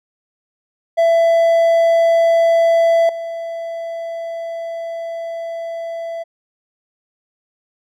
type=tone with level steps; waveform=triangle; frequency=667 Hz; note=E5; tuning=20 cents sharp; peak=-8 / -21 dBFS; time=0.97-6.24 s; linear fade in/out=20 ms; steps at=3.09 s; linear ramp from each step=2 ms; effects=none